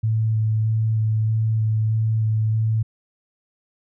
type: tone with vibrato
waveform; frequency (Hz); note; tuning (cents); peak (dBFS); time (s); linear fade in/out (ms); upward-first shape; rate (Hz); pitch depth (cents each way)
sine; 110; A2; 0; -17; 0.03-2.83; 10; square; 1.6; 10
effects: none

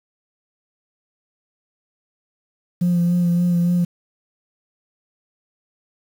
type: tone with vibrato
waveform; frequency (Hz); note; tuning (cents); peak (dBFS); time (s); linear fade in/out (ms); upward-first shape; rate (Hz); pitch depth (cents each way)
sine; 174.61; F3; 0; -13; 2.81-3.85; 10; sine; 3.5; 23
effects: tanh soft clip ceiling -12 dBFS + 7-bit

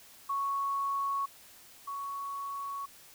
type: tone pair in turn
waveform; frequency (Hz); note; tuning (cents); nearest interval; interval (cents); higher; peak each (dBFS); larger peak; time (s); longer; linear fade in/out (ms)
sine; 1108.7 / 1114.7; C#6 / C#6; 0 / +9; unison; 9; second; -29 / -35; first; 0.29-1.26 / 1.87-2.86; second; 10
effects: white hiss -55 dBFS RMS until 3.14 s

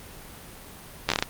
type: slowing click train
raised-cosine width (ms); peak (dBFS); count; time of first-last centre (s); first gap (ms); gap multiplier
0.2; -4; 7; 1.09-1.225; 12; 1.25
effects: pink hiss -44 dBFS RMS until 1.29 s + Opus 32 kbps

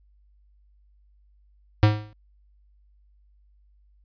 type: tone with exponential decay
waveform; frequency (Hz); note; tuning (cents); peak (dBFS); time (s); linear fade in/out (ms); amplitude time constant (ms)
square; 105.9; G#2; +34; -11; 1.83-2.13; 0; 64
effects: added 50 Hz sine -56 dBFS peak until 4.04 s + resampled to 11025 Hz

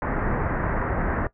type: low-pass noise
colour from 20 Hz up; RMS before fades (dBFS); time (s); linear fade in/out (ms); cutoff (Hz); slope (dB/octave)
pink; -25; 0.02-1.27; 2; 1900; 48
effects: noise-tail reverb RT60 0.1 s tail -18 dB re dry

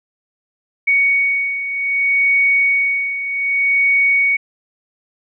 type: beating tone pair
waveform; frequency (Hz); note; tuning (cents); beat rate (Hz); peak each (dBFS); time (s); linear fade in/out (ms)
sine; 2234 / 2234.64; C#7 / C#7; +13 / +13; 0.64; -14 / -20; 0.87-4.37; 10
effects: none

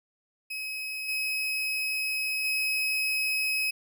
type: tone with level steps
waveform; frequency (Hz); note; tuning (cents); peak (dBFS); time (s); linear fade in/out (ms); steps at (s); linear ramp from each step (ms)
35% pulse; 2549; D#7; +41; -31 / -26 / -24; 0.5-3.71; 10; 1.08 / 2.44; 10
effects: none

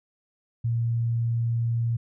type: tone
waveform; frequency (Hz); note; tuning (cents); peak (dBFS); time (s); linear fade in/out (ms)
sine; 116.54; A#2; 0; -22; 0.64-1.97; 10
effects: none

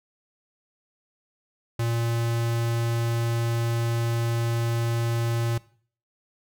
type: tone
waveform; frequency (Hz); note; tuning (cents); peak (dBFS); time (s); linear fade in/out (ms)
square; 116.54; A#2; 0; -24; 1.79-5.58; 5
effects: noise-tail reverb RT60 0.5 s tail -20 dB re dry

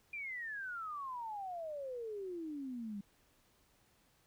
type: exponential sweep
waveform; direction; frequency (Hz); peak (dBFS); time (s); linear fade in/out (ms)
sine; down; 2419 to 196; -40; 0.13-3.01; 5
effects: pink hiss -71 dBFS RMS until 4.26 s

